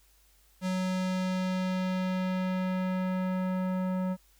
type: tone with low-pass filter sweep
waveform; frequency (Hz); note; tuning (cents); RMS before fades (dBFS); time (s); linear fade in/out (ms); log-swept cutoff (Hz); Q
square; 185.3; F#3; +3; -30; 0.61-4.17; 50; 8500 to 1100; 0.78
effects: added 50 Hz sine -63 dBFS peak until 4.39 s + white hiss -65 dBFS RMS until 4.39 s